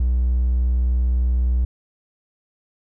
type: tone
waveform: triangle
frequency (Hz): 61.7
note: B1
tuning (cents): -1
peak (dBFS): -13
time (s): 0-1.65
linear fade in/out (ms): 5
effects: tanh soft clip ceiling -10 dBFS